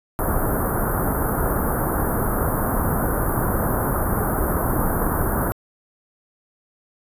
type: band-stop noise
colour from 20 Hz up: pink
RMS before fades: -21 dBFS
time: 0.19-5.52 s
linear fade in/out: 0 ms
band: 1500 to 11000 Hz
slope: 48 dB/octave
effects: resampled to 32000 Hz